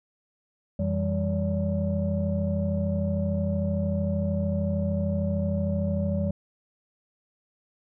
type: tone cluster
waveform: sine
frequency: 89.5 / 165.1 / 198.3 / 572 Hz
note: F2 / E3 / G3 / D5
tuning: +43 / +3 / +20 / -46 cents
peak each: -27 / -30 / -27 / -31 dBFS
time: 0.79-6.31 s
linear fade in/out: 5 ms
effects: tanh soft clip ceiling -16 dBFS